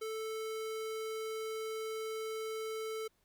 square tone, 440 Hz, A4, in tune, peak -38 dBFS, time 0.01-3.08 s, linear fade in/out 10 ms, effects pink hiss -75 dBFS RMS until 3.24 s

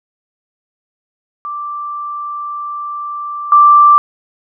sine tone with level steps, 1174.7 Hz, D6, in tune, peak -20 / -3 dBFS, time 1.45-3.98 s, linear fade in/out 0 ms, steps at 3.52 s, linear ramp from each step 2 ms, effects none

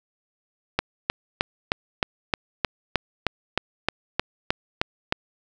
click train, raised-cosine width 0.3 ms, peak -4 dBFS, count 15, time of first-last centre 0.79-5.124 s, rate 3.23 Hz, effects none

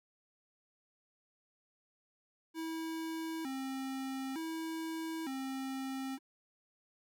square tone with vibrato, 293.7 Hz, D4, in tune, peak -38 dBFS, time 2.54-6.19 s, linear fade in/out 50 ms, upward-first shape square, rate 0.55 Hz, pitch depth 170 cents each way, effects none

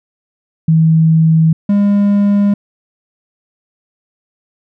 sine / triangle tone pair in turn, 160.9 / 202.7 Hz, E3 / G#3, -42 / -42 cents, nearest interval major third, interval 400 cents, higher second, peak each -6 dBFS, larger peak neither, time 0.68-1.53 / 1.69-2.54 s, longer neither, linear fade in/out 5 ms, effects none

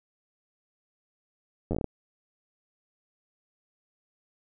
slowing click train, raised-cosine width 2 ms, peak -16 dBFS, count 8, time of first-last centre 1.71-1.843 s, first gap 10 ms, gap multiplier 1.21, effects none

